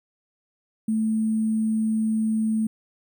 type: tone with sample-and-hold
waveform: sine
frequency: 220 Hz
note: A3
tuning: in tune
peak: -20 dBFS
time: 0.88-2.67 s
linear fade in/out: 5 ms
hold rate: 8820 Hz
effects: none